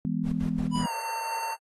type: chord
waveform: sine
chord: E major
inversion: none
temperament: just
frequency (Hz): 164.81 / 206 / 247.2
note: E3 / G#3 / B3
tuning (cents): 0 / -14 / +2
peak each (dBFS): -30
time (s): 0.05-0.86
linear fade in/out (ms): 0
type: noise with tremolo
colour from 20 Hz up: brown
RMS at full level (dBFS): -36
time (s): 0.23-0.86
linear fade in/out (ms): 50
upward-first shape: square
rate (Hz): 5.7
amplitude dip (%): 80
type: tone with pitch glide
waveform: square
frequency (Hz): 987.8 to 905.8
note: B5 to A#5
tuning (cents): 0 to -50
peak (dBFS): -31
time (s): 0.71-1.57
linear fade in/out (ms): 50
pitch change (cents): -150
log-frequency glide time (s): 0.81-0.92
type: band-pass noise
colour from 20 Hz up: pink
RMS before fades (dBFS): -41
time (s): 0.77-1.57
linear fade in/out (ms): 50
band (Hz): 460 to 2000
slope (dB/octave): 96
effects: AAC 32 kbps